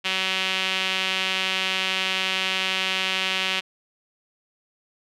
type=tone with band-pass filter; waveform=sawtooth; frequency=188.8 Hz; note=F#3; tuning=35 cents sharp; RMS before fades=-25 dBFS; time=0.04-3.61 s; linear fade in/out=20 ms; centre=2900 Hz; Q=2.7; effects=none